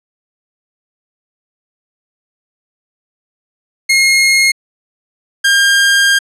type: tone pair in turn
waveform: sawtooth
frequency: 2149 / 1606.4 Hz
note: C7 / G6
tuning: +46 / +42 cents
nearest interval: perfect fourth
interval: 504 cents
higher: first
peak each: -4 dBFS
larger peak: neither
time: 3.89-4.52 / 5.44-6.19 s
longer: second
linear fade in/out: 10 ms
effects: low-pass 10000 Hz 12 dB/octave